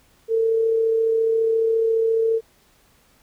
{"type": "tone with amplitude modulation", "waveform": "sine", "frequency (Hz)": 450.3, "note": "A4", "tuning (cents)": 40, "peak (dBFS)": -15, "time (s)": [0.28, 2.41], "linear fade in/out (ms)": 50, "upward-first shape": "sine", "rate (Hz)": 34.5, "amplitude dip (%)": 30, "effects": ["pink hiss -58 dBFS RMS until 3.22 s"]}